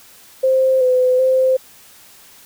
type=tone with pitch steps; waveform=sine; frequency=524 / 507 / 520 Hz; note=C5 / B4 / C5; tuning=+2 / +45 / -11 cents; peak=-11 dBFS; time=0.43-1.57 s; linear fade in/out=10 ms; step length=380 ms; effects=white hiss -45 dBFS RMS until 2.45 s